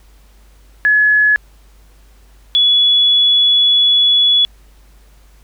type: tone pair in turn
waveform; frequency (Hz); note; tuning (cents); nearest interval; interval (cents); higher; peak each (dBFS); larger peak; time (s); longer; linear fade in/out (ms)
sine; 1700 / 3400; G#6 / G#7; +40 / +40; octave; 1200; second; -8; neither; 0.85-1.36 / 2.55-4.45; second; 0
effects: added 50 Hz sine -43 dBFS peak until 5.43 s + pink hiss -53 dBFS RMS until 5.43 s